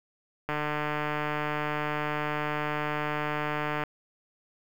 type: click train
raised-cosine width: 0.5 ms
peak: -15 dBFS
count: 503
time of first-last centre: 0.49-3.837 s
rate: 150 Hz
effects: 8-bit